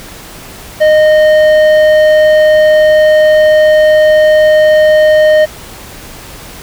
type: tone with tanh clipping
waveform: triangle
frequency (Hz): 616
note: D#5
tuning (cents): -17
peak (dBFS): -5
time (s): 0.8-5.46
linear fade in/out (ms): 20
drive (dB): 14
effects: pink hiss -30 dBFS RMS until 6.62 s